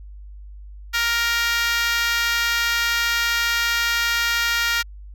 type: tone with high-pass filter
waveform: 5% pulse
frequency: 467.6 Hz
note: A#4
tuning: 5 cents sharp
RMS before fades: -21 dBFS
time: 0.93-4.83 s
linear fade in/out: 20 ms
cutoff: 1500 Hz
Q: 2.7
effects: added 50 Hz sine -36 dBFS peak until 5.14 s